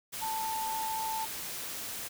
sine tone in noise, 885 Hz, A5, 10 cents sharp, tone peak -32 dBFS, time 0.21-1.26 s, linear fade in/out 20 ms, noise white, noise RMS -39 dBFS, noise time 0.12-2.09 s, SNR +4 dB, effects none

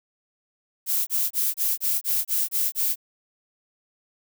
violet noise bursts, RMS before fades -23 dBFS, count 9, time 0.86-2.958 s, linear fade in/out 50 ms, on 210 ms, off 26 ms, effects none

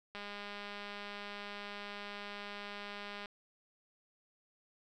click train, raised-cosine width 0.3 ms, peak -29 dBFS, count 635, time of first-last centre 0.15-3.258 s, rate 204 Hz, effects none

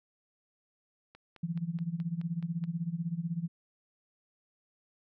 click train, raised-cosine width 0.3 ms, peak -36 dBFS, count 8, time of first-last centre 1.15-2.639 s, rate 4.7 Hz
sine tone with tremolo, 168.3 Hz, E3, 36 cents sharp, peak -28 dBFS, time 1.43-3.48 s, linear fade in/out 5 ms, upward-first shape sine, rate 16 Hz, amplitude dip 85%
effects none

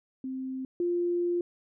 sine tone pair in turn, 261.6 / 349.2 Hz, C4 / F4, 0 / 0 cents, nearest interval perfect fourth, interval 500 cents, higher second, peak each -32 / -25 dBFS, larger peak second, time 0.24-0.65 / 0.8-1.41 s, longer second, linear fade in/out 2 ms, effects none

